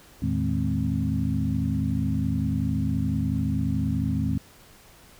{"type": "tone cluster", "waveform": "sine", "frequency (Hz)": [82.6, 112.5, 157, 211.2, 262.5], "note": ["E2", "A2", "D#3", "G#3", "C4"], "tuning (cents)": [4, 39, 16, 29, 6], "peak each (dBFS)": -29, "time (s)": [0.22, 4.38], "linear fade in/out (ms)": 5, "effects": ["pink hiss -52 dBFS RMS until 5.19 s"]}